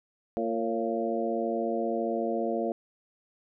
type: harmonic tone with a mistuned harmonic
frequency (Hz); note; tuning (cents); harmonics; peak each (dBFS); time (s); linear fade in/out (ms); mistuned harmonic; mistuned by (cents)
114.6; A#2; -29; 2 / 3 / 4 / 5 / 6; -33 / -33 / -33 / -33 / -33; 0.37-2.72; 0; 5; -50
effects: none